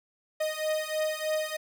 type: beating tone pair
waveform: 45% pulse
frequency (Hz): 619 / 622.2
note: D#5 / D#5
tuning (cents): -9 / 0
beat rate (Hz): 3.2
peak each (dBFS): -31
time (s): 0.4-1.57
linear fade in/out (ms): 10
effects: none